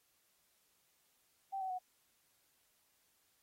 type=tone with pitch steps; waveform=sine; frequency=778 / 756.7 / 736 Hz; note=G5 / F#5 / F#5; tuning=-13 / +39 / -9 cents; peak=-37 dBFS; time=1.52-1.79 s; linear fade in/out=20 ms; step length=90 ms; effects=white hiss -75 dBFS RMS until 3.42 s + AAC 48 kbps